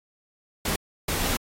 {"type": "noise bursts at uneven times", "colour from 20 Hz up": "pink", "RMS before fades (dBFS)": -26, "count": 2, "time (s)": [[0.65, 0.76], [1.08, 1.37]], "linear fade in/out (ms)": 5, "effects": ["AAC 48 kbps"]}